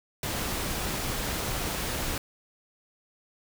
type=noise; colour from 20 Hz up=pink; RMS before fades=-31 dBFS; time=0.23-2.18 s; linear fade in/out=2 ms; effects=none